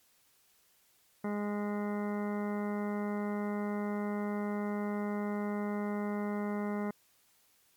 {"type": "harmonic tone", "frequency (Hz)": 206.5, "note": "G#3", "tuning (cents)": -10, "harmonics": [1, 2, 3, 4, 5, 6, 7, 9, 10], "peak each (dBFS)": [-33, -39, -43, -45, -47, -49, -50, -52, -53], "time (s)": [1.24, 6.91], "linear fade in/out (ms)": 5, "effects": ["white hiss -68 dBFS RMS until 7.76 s", "MP3 96 kbps"]}